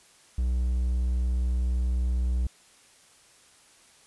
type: tone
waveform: triangle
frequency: 61.74 Hz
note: B1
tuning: in tune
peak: -21 dBFS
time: 0.38-2.47 s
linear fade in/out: 5 ms
effects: white hiss -57 dBFS RMS until 4.06 s + resampled to 24000 Hz